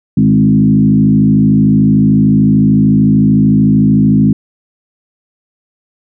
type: tone with frequency modulation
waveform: sine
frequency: 205.3 Hz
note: G#3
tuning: 20 cents flat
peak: -5 dBFS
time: 0.17-4.33 s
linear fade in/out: 5 ms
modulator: 53.4 Hz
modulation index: 1.3
effects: none